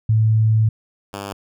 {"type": "tone pair in turn", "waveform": ["sine", "5% pulse"], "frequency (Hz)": [110, 99.72], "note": ["A2", "G2"], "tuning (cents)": [0, 30], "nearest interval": "major second", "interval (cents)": 170, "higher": "first", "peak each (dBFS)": [-12, -17], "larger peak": "first", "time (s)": [[0.09, 0.69], [1.13, 1.33]], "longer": "first", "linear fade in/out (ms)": 5, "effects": []}